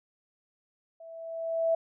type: tone with level ramp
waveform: sine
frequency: 658 Hz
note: E5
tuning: 3 cents flat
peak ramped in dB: -45 to -21 dBFS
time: 1-1.75 s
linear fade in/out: 5 ms
effects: none